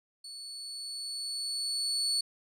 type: tone with level ramp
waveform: 35% pulse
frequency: 4435 Hz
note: C#8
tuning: in tune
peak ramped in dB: -41 to -25 dBFS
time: 0.24-2.21 s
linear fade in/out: 5 ms
effects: resampled to 32000 Hz